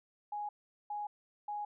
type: tone bursts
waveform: sine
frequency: 830.6 Hz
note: G#5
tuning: in tune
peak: -36 dBFS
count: 3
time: 0.32-1.65 s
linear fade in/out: 5 ms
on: 170 ms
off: 410 ms
effects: none